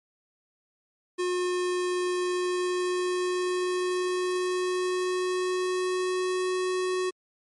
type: tone with pitch glide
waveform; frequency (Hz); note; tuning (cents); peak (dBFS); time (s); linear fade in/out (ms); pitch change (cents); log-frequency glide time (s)
square; 360 to 368.4; F#4 to F#4; -47 to -7; -26; 1.18-7.11; 20; +40; 2.06-6.5
effects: MP3 48 kbps